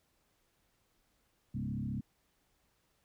sine tone with frequency modulation, 168.8 Hz, E3, 41 cents sharp, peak -34 dBFS, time 1.54-2.01 s, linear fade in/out 10 ms, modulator 34.5 Hz, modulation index 2.3, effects pink hiss -75 dBFS RMS until 3.04 s

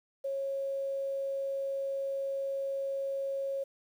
sine tone with quantisation, 547 Hz, C#5, 23 cents flat, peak -31 dBFS, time 0.24-3.64 s, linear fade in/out 10 ms, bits 10, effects none

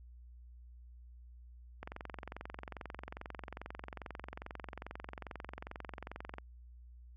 click train, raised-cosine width 0.5 ms, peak -28 dBFS, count 103, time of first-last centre 1.83-6.384 s, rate 22.4 Hz, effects added 60 Hz sine -52 dBFS peak until 7.16 s

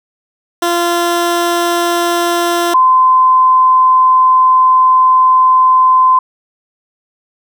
15% pulse / sine tone pair in turn, 344.9 / 1030 Hz, F4 / C6, -22 / -28 cents, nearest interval octave + perfect fifth, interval 1894 cents, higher second, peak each -5 dBFS, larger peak neither, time 0.62-2.74 / 2.74-6.19 s, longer second, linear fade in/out 5 ms, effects none

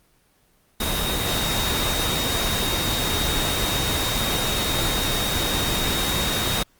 sine tone in noise, 3729 Hz, A#7, in tune, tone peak -27 dBFS, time 0.8-6.63 s, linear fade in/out 5 ms, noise pink, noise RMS -24 dBFS, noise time 0.8-6.63 s, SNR -6 dB, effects pink hiss -61 dBFS RMS until 6.79 s + Opus 24 kbps

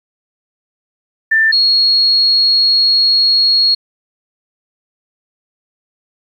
sine tone pair in turn, 1780 / 4308 Hz, A6 / C8, +20 / +50 cents, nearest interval octave + minor third, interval 1530 cents, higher second, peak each -8 dBFS, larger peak neither, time 1.31-1.52 / 1.52-3.75 s, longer second, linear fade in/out 10 ms, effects 8-bit

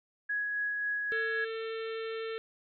sine tone with tremolo, 1670 Hz, G#6, 9 cents sharp, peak -29 dBFS, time 0.29-1.45 s, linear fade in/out 10 ms, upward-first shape sine, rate 3.7 Hz, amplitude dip 25%
harmonic tone, 448 Hz, A4, 31 cents sharp, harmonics 1 / 3 / 4 / 5 / 6 / 7 / 8 / 9, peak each -35 / -45 / -47 / -49 / -51 / -52 / -53 / -54 dBFS, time 1.12-2.38 s, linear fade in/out 0 ms
effects none

